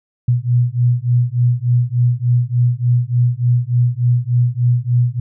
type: beating tone pair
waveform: sine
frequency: 120.3 / 123.7 Hz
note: B2 / B2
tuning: -45 / +3 cents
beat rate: 3.4 Hz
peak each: -15 dBFS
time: 0.28-5.2 s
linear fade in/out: 5 ms
effects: none